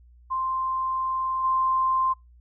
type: tone with level steps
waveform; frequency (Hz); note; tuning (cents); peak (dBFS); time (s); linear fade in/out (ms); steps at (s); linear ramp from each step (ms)
sine; 1046.5; C6; 0; -24 / -20; 0.3-2.14; 20; 1.43; 20
effects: noise-tail reverb RT60 0.2 s tail -26 dB re dry + added 60 Hz sine -50 dBFS peak until 2.4 s